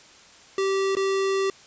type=tone with dropouts; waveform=square; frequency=388.4 Hz; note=G4; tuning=16 cents flat; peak=-22 dBFS; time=0.58-1.5 s; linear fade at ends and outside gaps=2 ms; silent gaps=0.952-0.968 s; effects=white hiss -50 dBFS RMS until 1.66 s + resampled to 16000 Hz